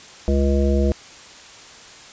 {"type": "harmonic tone", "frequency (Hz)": 69.3, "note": "C#2", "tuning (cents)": 0, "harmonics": [1, 3, 5, 7, 9], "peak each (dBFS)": [-17, -22, -24, -25, -27], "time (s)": [0.28, 0.92], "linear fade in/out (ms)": 0, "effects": ["white hiss -42 dBFS RMS until 2.12 s", "resampled to 16000 Hz"]}